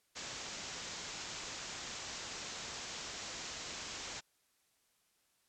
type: low-pass noise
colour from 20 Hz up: white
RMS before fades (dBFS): -45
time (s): 0.15-4.21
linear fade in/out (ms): 20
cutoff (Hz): 7500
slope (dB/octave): 96
effects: white hiss -75 dBFS RMS until 5.48 s + low-pass 12000 Hz 12 dB/octave